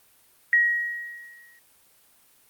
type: tone with exponential decay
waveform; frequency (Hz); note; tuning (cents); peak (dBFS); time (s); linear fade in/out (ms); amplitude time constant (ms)
sine; 1898; A#6; +31; -14; 0.53-1.59; 1; 230
effects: white hiss -59 dBFS RMS until 2.49 s + Opus 32 kbps